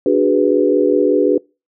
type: chord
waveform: sine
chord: G# half-diminished seventh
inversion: second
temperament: equal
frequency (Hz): 293.7 / 370 / 415.3 / 493.9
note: D4 / F#4 / G#4 / B4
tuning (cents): 0 / 0 / 0 / 0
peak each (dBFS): -16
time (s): 0.06-1.38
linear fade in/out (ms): 2
effects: noise-tail reverb RT60 0.3 s tail -26 dB re dry